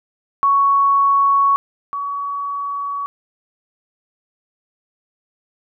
sine tone pair in turn, 1113 / 1129.8 Hz, C#6 / C#6, +7 / +33 cents, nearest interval unison, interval 26 cents, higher second, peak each -11 / -21 dBFS, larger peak first, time 0.43-1.56 / 1.93-3.06 s, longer neither, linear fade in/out 0 ms, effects none

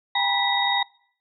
sine tone cluster, 804 / 946 / 986 / 1969 / 3748 Hz, G5 / A#5 / B5 / B6 / A#7, +44 / +25 / -3 / -6 / +9 cents, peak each -25 / -28 / -31 / -26 / -24 dBFS, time 0.15-0.83 s, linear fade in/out 5 ms, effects noise-tail reverb RT60 0.6 s tail -24 dB re dry

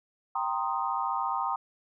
sine chord, C minor seventh, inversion second, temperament equal, 784 / 932.3 / 1046.5 / 1244.5 Hz, G5 / Bb5 / C6 / Eb6, 0 / 0 / 0 / 0 cents, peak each -33 / -32 / -33 / -33 dBFS, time 0.35-1.56 s, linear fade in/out 5 ms, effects none

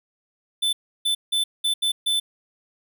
square tone bursts at uneven times, 3520 Hz, A7, in tune, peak -20 dBFS, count 6, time 0.62-0.73 / 1.05-1.15 / 1.32-1.44 / 1.64-1.74 / 1.82-1.92 / 2.06-2.2 s, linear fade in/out 10 ms, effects none

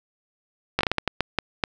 slowing click train, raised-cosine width 0.3 ms, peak -5 dBFS, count 10, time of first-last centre 0.79-1.638 s, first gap 18 ms, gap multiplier 1.39, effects none

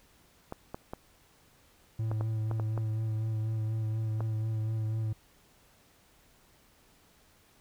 clicks, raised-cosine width 1 ms, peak -23 dBFS, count 9, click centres 0.524 / 0.745 / 0.935 / 2.115 / 2.21 / 2.513 / 2.598 / 2.777 / 4.206 s
triangle tone with vibrato, 110 Hz, A2, in tune, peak -27 dBFS, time 1.99-5.13 s, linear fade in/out 5 ms, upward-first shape sine, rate 4.1 Hz, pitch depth 22 cents each way
effects pink hiss -63 dBFS RMS until 7.6 s

